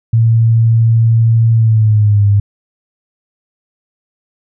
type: tone with pitch glide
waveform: sine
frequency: 114.1 to 101.65 Hz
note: A#2 to G#2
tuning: -37 to -37 cents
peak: -6 dBFS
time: 0.13-2.4 s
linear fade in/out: 5 ms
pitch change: -200 cents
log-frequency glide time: 1.54-2.25 s
effects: none